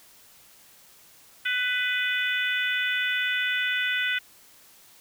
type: harmonic tone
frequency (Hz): 497.8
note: B4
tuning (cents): +14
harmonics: 3 / 4 / 5 / 6 / 7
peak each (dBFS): -27 / -29 / -31 / -33 / -34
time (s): 1.45-4.19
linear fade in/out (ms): 10
effects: white hiss -54 dBFS RMS until 5 s